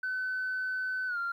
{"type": "tone with pitch glide", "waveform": "sine", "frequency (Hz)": [1514, 1388.3], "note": ["F#6", "F6"], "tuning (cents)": [39, -11], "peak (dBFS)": -29, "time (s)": [0.03, 1.32], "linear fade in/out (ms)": 5, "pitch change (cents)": -150, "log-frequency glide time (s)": [1.07, 1.18], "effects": ["tanh soft clip ceiling -27 dBFS", "11-bit"]}